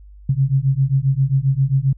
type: beating tone pair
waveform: sine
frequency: 131.7 / 139.2 Hz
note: C3 / C#3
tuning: +12 / +8 cents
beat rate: 7.5 Hz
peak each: -17 dBFS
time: 0.29-1.93 s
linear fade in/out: 5 ms
effects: added 50 Hz sine -39 dBFS peak until 1.97 s